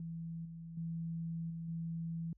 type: tone with level steps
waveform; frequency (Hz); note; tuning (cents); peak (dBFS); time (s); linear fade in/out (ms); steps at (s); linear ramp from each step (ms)
sine; 165.4; E3; +6; -40 / -45 / -37 / -40 / -37; 0-2.33; 2; 0.45 / 0.77 / 1.5 / 1.68; 5
effects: added 50 Hz sine -64 dBFS peak until 2.37 s